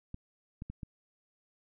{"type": "clicks", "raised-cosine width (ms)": 5, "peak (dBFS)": -28, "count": 4, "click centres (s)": [0.144, 0.621, 0.7, 0.832], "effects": []}